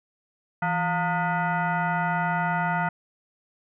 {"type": "tone with frequency modulation", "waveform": "sine", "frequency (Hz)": 370, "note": "F#4", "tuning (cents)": 0, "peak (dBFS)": -22, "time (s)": [0.62, 2.89], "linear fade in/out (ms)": 5, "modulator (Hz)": 537, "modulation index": 2.5, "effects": []}